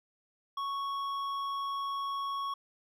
triangle tone with hard clipping, 1108.7 Hz, C#6, in tune, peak -34 dBFS, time 0.57-2.54 s, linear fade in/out 5 ms, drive 11 dB, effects none

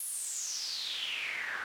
pink noise with band-pass filter sweep, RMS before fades -37 dBFS, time 0-1.64 s, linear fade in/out 2 ms, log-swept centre 11000 to 1500 Hz, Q 7, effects none

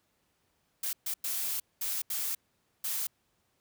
blue noise bursts at uneven times, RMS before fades -33 dBFS, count 6, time 0.83-0.93 / 1.06-1.14 / 1.24-1.6 / 1.81-2.02 / 2.1-2.35 / 2.84-3.07 s, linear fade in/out 5 ms, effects pink hiss -74 dBFS RMS until 3.6 s + high-pass 60 Hz 12 dB/octave

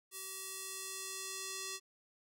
square tone with band-pass filter sweep, 382.3 Hz, G4, 43 cents flat, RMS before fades -44 dBFS, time 0.11-1.8 s, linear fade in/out 50 ms, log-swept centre 11000 to 6400 Hz, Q 1.1, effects none

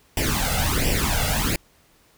pink noise with flanger, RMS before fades -22 dBFS, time 0.17-1.56 s, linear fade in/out 2 ms, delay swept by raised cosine 0.37 to 1.47 ms, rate 1.4 Hz, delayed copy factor +0.8, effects pink hiss -58 dBFS RMS until 2.17 s

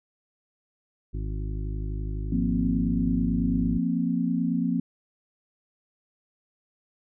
harmonic tone, 51.91 Hz, G#1, in tune, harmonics 1 / 2 / 3 / 5 / 6 / 7, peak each -29 / -35 / -39 / -43 / -45 / -46 dBFS, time 1.13-3.79 s, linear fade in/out 20 ms
sine chord, F suspended fourth, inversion none, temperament just, 174.61 / 232.8 / 261.9 Hz, F3 / Bb3 / C4, 0 / -2 / +2 cents, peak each -27 dBFS, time 2.32-4.8 s, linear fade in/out 5 ms
effects none

